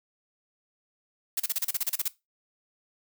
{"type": "noise bursts", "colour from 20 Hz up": "blue", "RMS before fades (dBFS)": -27, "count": 12, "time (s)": [1.37, 2.081], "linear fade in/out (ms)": 5, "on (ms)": 29, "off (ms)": 33, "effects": ["noise-tail reverb RT60 0.2 s tail -18 dB re dry"]}